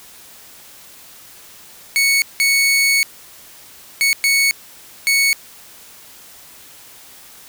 sawtooth tone bursts at uneven times, 2217 Hz, C#7, in tune, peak -9 dBFS, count 5, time 1.96-2.22 / 2.4-3.03 / 4.01-4.13 / 4.24-4.51 / 5.07-5.33 s, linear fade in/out 0 ms, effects white hiss -42 dBFS RMS until 7.48 s

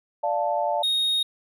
sine chord, D minor, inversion none, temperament equal, 587.3 / 698.5 / 880 Hz, D5 / F5 / A5, 0 / 0 / 0 cents, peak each -26 dBFS, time 0.23-0.83 s, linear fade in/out 10 ms
triangle tone, 3729 Hz, A#7, in tune, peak -19 dBFS, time 0.83-1.23 s, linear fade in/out 5 ms
effects none

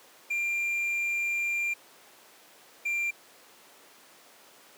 triangle tone pair in turn, 2385 / 2376 Hz, D7 / D7, +26 / +20 cents, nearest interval unison, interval 6 cents, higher first, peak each -25 dBFS, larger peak neither, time 0.3-1.74 / 2.85-3.11 s, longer first, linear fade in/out 10 ms, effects pink hiss -54 dBFS RMS until 4.77 s + high-pass 400 Hz 12 dB/octave

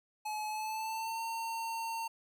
square tone with pitch glide, 854 to 910 Hz, G#5 to A#5, +48 to -42 cents, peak -36 dBFS, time 0.25-2.08 s, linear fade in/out 10 ms, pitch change +110 cents, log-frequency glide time 0.47-1.22 s, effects none

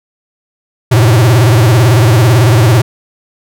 square tone with vibrato, 116.7 Hz, A#2, 2 cents sharp, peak -5 dBFS, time 0.91-2.82 s, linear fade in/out 10 ms, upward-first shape sine, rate 18 Hz, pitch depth 210 cents each way, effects none

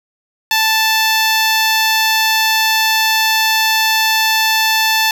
10% pulse tone, 880 Hz, A5, in tune, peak -3 dBFS, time 0.51-5.11 s, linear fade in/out 2 ms, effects none

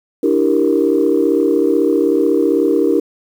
sine chord, E half-diminished seventh, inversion third, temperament equal, 293.7 / 329.6 / 392 / 466.2 Hz, D4 / E4 / G4 / Bb4, 0 / 0 / 0 / 0 cents, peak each -16 dBFS, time 0.23-3 s, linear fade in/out 5 ms, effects tanh soft clip ceiling -2 dBFS + 7-bit

